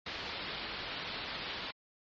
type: low-pass noise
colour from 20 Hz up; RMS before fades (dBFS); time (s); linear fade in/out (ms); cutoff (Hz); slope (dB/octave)
white; -41; 0.06-1.71; 5; 4500; 48
effects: MP3 32 kbps